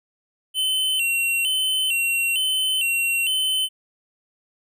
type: tone with vibrato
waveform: square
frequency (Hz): 2890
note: F#7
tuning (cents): -41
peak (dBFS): -20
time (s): 0.54-3.69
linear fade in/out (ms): 50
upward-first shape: square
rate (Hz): 1.1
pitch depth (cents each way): 94
effects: none